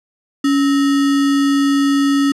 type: tone with sample-and-hold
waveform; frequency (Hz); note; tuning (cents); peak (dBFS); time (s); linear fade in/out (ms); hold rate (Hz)
sine; 280; C#4; +18; -11; 0.44-2.32; 5; 1575
effects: low-pass 8000 Hz 12 dB/octave